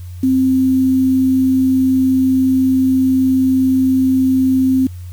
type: tone with quantisation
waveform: sine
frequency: 261.6 Hz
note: C4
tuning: in tune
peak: -10 dBFS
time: 0.23-4.87 s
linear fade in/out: 5 ms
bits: 6
effects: added 89 Hz sine -27 dBFS peak until 5.12 s + white hiss -49 dBFS RMS until 5.12 s